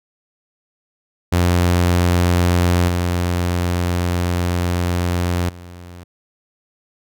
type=tone with level steps; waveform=sawtooth; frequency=88 Hz; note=F2; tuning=14 cents sharp; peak=-9 / -13 / -31 dBFS; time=1.32-6.04 s; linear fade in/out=10 ms; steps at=2.88 / 5.49 s; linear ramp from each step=5 ms; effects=none